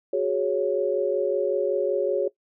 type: chord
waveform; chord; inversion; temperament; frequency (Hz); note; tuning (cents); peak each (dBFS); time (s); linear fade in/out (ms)
sine; F# suspended second; none; equal; 370 / 415.3 / 554.4; F#4 / G#4 / C#5; 0 / 0 / 0; -26 / -26 / -24; 0.13-2.28; 5
effects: noise-tail reverb RT60 0.1 s tail -19 dB re dry